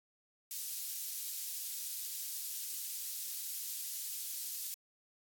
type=high-pass noise; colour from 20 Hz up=white; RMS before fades=-41 dBFS; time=0.51-4.74 s; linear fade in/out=0 ms; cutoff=4800 Hz; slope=12 dB/octave; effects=AAC 64 kbps